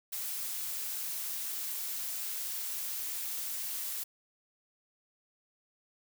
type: noise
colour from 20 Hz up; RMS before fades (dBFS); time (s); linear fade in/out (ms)
blue; -37; 0.12-4.04; 10
effects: none